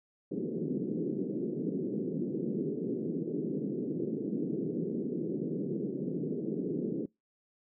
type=band-pass noise; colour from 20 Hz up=white; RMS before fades=-34 dBFS; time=0.31-7.06 s; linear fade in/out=5 ms; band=150 to 420 Hz; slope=48 dB/octave; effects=noise-tail reverb RT60 0.2 s tail -24 dB re dry